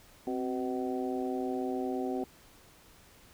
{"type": "harmonic tone with a mistuned harmonic", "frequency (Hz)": 125.9, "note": "B2", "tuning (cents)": 34, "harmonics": [2, 3, 4, 5, 6], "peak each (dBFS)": [-34, -35, -41, -43, -39], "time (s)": [0.27, 2.24], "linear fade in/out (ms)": 2, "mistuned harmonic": 2, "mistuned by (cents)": 65, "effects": ["pink hiss -58 dBFS RMS until 3.33 s"]}